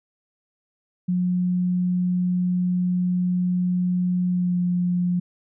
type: tone with pitch glide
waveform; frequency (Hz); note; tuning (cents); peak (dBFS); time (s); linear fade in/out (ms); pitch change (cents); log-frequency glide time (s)
sine; 180 to 177.73; F#3 to F3; -47 to +31; -19; 1.08-5.2; 10; -22; 4.29-4.57
effects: none